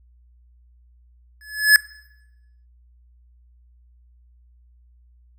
square tone with exponential growth, 1709 Hz, G#6, 49 cents sharp, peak -6 dBFS, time 1.41-1.76 s, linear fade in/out 1 ms, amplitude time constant 74 ms, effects noise-tail reverb RT60 0.9 s tail -22 dB re dry + added 60 Hz sine -51 dBFS peak until 5.38 s

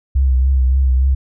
sine tone with vibrato, 65.41 Hz, C2, in tune, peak -10 dBFS, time 0.15-1.15 s, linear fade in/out 10 ms, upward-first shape triangle, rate 3.5 Hz, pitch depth 60 cents each way, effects none

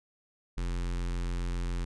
square tone with notch filter, 43.65 Hz, F1, in tune, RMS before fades -32 dBFS, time 0.57-1.85 s, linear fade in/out 10 ms, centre 650 Hz, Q 1.7, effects resampled to 22050 Hz

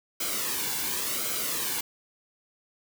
white noise with flanger, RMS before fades -30 dBFS, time 0.2-1.81 s, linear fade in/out 5 ms, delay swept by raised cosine 1.1 to 1.6 ms, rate 0.92 Hz, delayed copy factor -0.65, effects none

